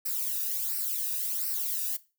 violet noise with flanger, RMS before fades -31 dBFS, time 0.05-1.97 s, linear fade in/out 10 ms, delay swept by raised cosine 0.29 to 0.95 ms, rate 1.4 Hz, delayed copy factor -0.9, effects noise-tail reverb RT60 0.3 s tail -18 dB re dry

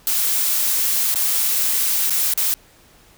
blue noise with dropouts, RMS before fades -19 dBFS, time 0.07-2.54 s, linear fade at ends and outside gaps 0 ms, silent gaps 1.142-1.158 / 2.097-2.106 / 2.337-2.376 s, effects pink hiss -51 dBFS RMS until 3.17 s

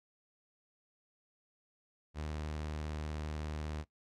sawtooth tone with vibrato, 76.2 Hz, D#2, 36 cents flat, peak -34 dBFS, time 2.14-3.85 s, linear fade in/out 50 ms, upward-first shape square, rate 20 Hz, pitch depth 63 cents each way, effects noise-tail reverb RT60 0.1 s tail -17 dB re dry + low-pass 7000 Hz 12 dB/octave

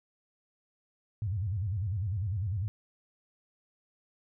sine tone with vibrato, 98 Hz, G2, in tune, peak -29 dBFS, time 1.22-2.68 s, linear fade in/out 0 ms, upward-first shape square, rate 10 Hz, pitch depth 170 cents each way, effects none

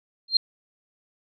sine tone with exponential growth, 4186 Hz, C8, in tune, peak -11 dBFS, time 0.28-0.37 s, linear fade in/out 5 ms, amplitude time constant 19 ms, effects none

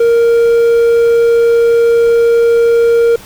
triangle tone, 466.2 Hz, A#4, in tune, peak -4 dBFS, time 0-3.16 s, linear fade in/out 5 ms, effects pink hiss -35 dBFS RMS until 3.25 s

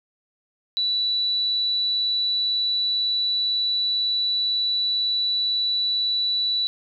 sine tone, 3951 Hz, B7, in tune, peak -20 dBFS, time 0.77-6.67 s, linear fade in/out 0 ms, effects none

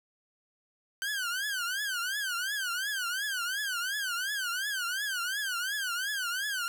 sawtooth tone with vibrato, 1534 Hz, G6, 38 cents flat, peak -27 dBFS, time 1.02-6.68 s, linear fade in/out 0 ms, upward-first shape triangle, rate 2.8 Hz, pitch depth 210 cents each way, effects none

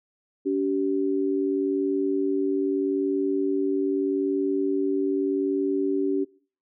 sine tone pair together, 284.7 / 385.5 Hz, C#4 / G4, +46 / -29 cents, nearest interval perfect fourth, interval 525 cents, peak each -24 dBFS, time 0.45-6.25 s, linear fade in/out 20 ms, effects noise-tail reverb RT60 0.4 s tail -20 dB re dry

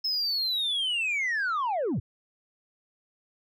sine linear sweep, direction down, 5230 to 77.1 Hz, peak -23 dBFS, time 0.04-2 s, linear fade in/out 10 ms, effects tanh soft clip ceiling -24 dBFS

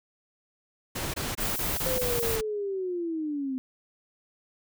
pink noise bursts, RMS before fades -32 dBFS, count 7, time 0.95-2.412 s, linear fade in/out 10 ms, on 190 ms, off 22 ms
violet noise, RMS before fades -32 dBFS, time 1.4-2.36 s, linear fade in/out 5 ms
sine linear sweep, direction down, 523.3 to 255 Hz, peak -28 dBFS, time 1.86-3.58 s, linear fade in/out 0 ms
effects none

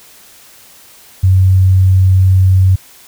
sine tone, 93.9 Hz, F#2, 26 cents sharp, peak -5 dBFS, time 1.23-2.76 s, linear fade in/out 10 ms, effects white hiss -41 dBFS RMS until 3.07 s

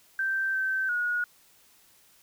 sine tone with pitch steps, 1563 / 1547 / 1449 Hz, G6 / G6 / F#6, -6 / -23 / -37 cents, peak -25 dBFS, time 0.19-1.24 s, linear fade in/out 2 ms, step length 350 ms, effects white hiss -60 dBFS RMS until 2.22 s

